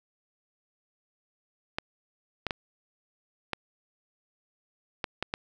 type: clicks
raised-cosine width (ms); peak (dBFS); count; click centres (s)
0.3; -13; 7; 1.785 / 2.467 / 2.508 / 3.533 / 5.042 / 5.226 / 5.339
effects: 9-bit